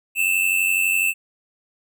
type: tone pair together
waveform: square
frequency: 2608 / 2700 Hz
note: E7 / E7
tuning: -19 / +41 cents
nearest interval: minor second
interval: 60 cents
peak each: -21 dBFS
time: 0.15-1.14 s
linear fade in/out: 50 ms
effects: none